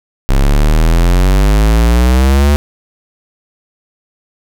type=exponential sweep; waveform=square; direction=up; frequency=33 to 73.8 Hz; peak=-7 dBFS; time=0.29-2.56 s; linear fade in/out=0 ms; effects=none